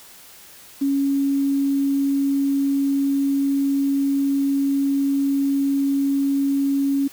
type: tone with quantisation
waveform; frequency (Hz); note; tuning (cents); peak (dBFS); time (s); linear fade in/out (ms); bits
sine; 277.2; C#4; 0; -17; 0.81-7.08; 10; 7
effects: white hiss -45 dBFS RMS until 7.12 s